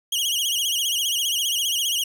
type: tone with vibrato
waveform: sawtooth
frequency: 3064 Hz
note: G7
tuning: 40 cents flat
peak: -18 dBFS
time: 0.12-2.04 s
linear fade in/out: 5 ms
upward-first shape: sine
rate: 15 Hz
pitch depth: 140 cents each way
effects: none